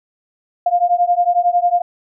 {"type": "beating tone pair", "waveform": "sine", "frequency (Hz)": [698.5, 709.5], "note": ["F5", "F5"], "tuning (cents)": [0, 27], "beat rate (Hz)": 11, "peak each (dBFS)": [-15, -15], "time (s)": [0.66, 1.82], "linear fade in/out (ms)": 5, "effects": []}